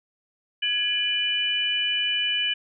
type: tone cluster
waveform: sine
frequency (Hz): 1675 / 2413 / 2981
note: G#6 / D7 / F#7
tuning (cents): +14 / +46 / +12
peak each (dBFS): -31 / -29 / -23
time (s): 0.62-2.54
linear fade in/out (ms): 10
effects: none